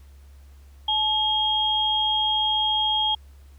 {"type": "tone pair together", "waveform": "sine", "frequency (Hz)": [859, 3253], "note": ["A5", "G#7"], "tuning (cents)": [-42, -37], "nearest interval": "octave + major seventh", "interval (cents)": 2305, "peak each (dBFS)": [-25, -21], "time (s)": [0.88, 3.15], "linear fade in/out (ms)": 5, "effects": ["added 69 Hz sine -45 dBFS peak until 3.58 s", "pink hiss -61 dBFS RMS until 3.58 s"]}